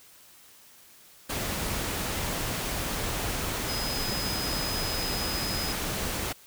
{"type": "tone in noise", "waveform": "sine", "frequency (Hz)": 5040, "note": "D#8", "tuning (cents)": 21, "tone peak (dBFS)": -33, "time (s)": [3.68, 5.73], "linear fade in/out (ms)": 10, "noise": "pink", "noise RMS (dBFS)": -31, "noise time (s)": [1.29, 6.33], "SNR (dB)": -5, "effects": ["white hiss -54 dBFS RMS until 6.46 s"]}